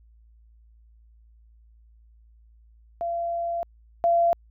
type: tone pair in turn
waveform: sine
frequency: 683 / 683 Hz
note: F5 / F5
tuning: -39 / -39 cents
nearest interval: unison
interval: 0 cents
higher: neither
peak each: -25 / -17 dBFS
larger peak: second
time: 3.01-3.63 / 4.04-4.33 s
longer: first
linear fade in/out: 0 ms
effects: added 56 Hz sine -52 dBFS peak until 4.5 s